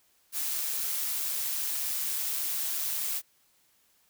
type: noise with amplitude modulation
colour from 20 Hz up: blue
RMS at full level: -30 dBFS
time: 0.32-3.22 s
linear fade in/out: 50 ms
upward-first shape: sine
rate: 145 Hz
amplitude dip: 30%
effects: white hiss -67 dBFS RMS until 4.09 s